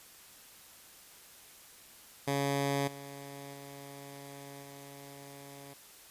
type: tone with level steps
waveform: 10% pulse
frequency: 140 Hz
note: C#3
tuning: 18 cents sharp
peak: -21 / -36 / -38 / -40 dBFS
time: 2.27-5.74 s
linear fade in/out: 10 ms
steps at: 2.87 / 3.53 / 4.62 s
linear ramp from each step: 10 ms
effects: white hiss -55 dBFS RMS until 6.1 s + resampled to 32000 Hz